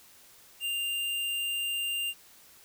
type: tone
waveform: square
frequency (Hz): 2794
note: F7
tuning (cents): 0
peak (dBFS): -30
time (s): 0.6-2.14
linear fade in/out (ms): 50
effects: white hiss -56 dBFS RMS until 2.64 s